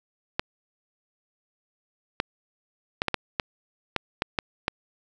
clicks, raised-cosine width 0.3 ms, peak -7 dBFS, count 10, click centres 0.395 / 2.201 / 3.019 / 3.083 / 3.143 / 3.398 / 3.963 / 4.221 / 4.388 / 4.681 s, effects none

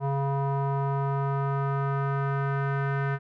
square tone with low-pass filter sweep, 138.59 Hz, C#3, in tune, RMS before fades -27 dBFS, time 0-3.19 s, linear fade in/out 50 ms, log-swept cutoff 900 to 1600 Hz, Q 3.3, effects none

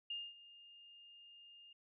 sine tone with ADSR envelope, 2821 Hz, F7, 17 cents sharp, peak -39 dBFS, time 0.1-1.73 s, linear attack 5 ms, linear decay 230 ms, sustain -18 dB, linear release 5 ms, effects none

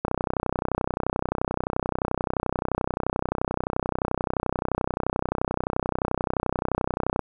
click train, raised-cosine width 1 ms, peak -10 dBFS, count 226, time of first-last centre 0.05-7.193 s, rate 31.5 Hz, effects none

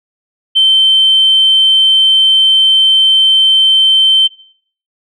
sine tone, 3100 Hz, G7, 20 cents flat, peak -4 dBFS, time 0.55-4.28 s, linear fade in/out 20 ms, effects noise-tail reverb RT60 0.6 s tail -21 dB re dry + tanh soft clip ceiling 0 dBFS

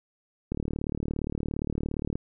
click train, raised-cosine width 3 ms, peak -17 dBFS, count 62, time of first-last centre 0.52-2.155 s, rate 37.3 Hz, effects none

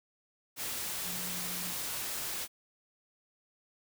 sine tone in noise, 179 Hz, F3, 43 cents sharp, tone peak -45 dBFS, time 1.03-1.76 s, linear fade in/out 50 ms, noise white, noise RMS -37 dBFS, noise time 0.56-2.48 s, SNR -11 dB, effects none

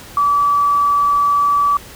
sine tone, 1151 Hz, D6, 35 cents flat, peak -11 dBFS, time 0.17-1.77 s, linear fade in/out 2 ms, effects pink hiss -37 dBFS RMS until 1.95 s

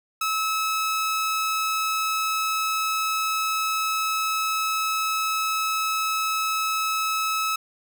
sawtooth tone, 1296 Hz, E6, 30 cents flat, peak -19 dBFS, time 0.21-7.56 s, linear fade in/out 5 ms, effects none

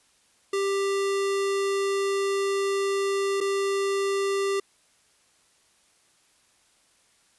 square tone with dropouts, 394.5 Hz, G4, 11 cents sharp, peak -24 dBFS, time 0.53-4.6 s, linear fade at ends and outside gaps 5 ms, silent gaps 3.405-3.41 s, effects white hiss -63 dBFS RMS until 7.38 s + resampled to 24000 Hz

